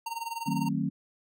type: tone with tremolo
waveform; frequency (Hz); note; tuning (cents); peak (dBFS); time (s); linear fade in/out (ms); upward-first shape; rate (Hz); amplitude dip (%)
square; 921; A#5; -21; -31; 0.06-0.69; 5; sine; 20; 80
type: chord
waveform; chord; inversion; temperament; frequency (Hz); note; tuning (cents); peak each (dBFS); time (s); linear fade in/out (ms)
sine; D# diminished seventh; none; just; 155.56 / 186.68 / 224 / 268.8; D#3 / F#3 / A3 / C4; 0 / +16 / +31 / +47; -32; 0.46-0.9; 20
effects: none